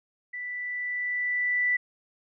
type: tone with level ramp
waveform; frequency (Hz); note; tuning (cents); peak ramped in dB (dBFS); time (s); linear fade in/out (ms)
sine; 1975.5; B6; 0; -33 to -21; 0.33-1.77; 10
effects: none